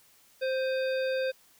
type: harmonic tone with a mistuned harmonic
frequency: 523.3 Hz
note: C5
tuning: in tune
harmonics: 1 / 3 / 5 / 7 / 9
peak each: -27 / -37 / -41 / -44 / -46 dBFS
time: 0.41-1.32 s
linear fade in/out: 20 ms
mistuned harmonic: 5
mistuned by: -71 cents
effects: white hiss -61 dBFS RMS until 1.59 s